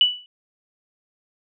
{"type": "tone with exponential decay", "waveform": "sine", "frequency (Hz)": 2960, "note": "F#7", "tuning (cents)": 0, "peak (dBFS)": -9, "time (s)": [0.01, 0.26], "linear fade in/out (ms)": 1, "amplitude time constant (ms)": 53, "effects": []}